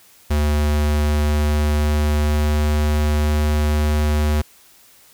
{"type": "tone with pitch glide", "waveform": "square", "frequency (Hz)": [74.4, 75.18], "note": ["D2", "D2"], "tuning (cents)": [23, 41], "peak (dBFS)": -16, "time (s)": [0.3, 4.42], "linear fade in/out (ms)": 10, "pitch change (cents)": 18, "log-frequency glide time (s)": [0.46, 3.34], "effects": ["white hiss -50 dBFS RMS until 5.13 s"]}